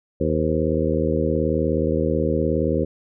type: harmonic tone with a mistuned harmonic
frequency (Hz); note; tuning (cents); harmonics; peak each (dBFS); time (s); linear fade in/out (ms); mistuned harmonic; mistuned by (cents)
79; D#2; +27; 1 / 2 / 3 / 4 / 5 / 6 / 7; -26 / -26 / -26 / -26 / -26 / -26 / -26; 0.2-2.85; 10; 7; -69
effects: none